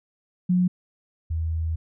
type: tone pair in turn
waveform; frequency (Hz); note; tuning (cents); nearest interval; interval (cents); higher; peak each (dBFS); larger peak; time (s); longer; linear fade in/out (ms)
sine; 180.5 / 80.94; F#3 / E2; -43 / -31; octave + major second; 1388; first; -17 / -23; first; 0.49-0.68 / 1.3-1.76; second; 10
effects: none